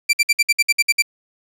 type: tone bursts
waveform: sawtooth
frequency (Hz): 2349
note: D7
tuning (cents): 0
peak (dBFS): -8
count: 10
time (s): 0.09-1.023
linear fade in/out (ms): 10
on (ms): 42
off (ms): 57
effects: low-pass 11000 Hz 12 dB/octave + 7-bit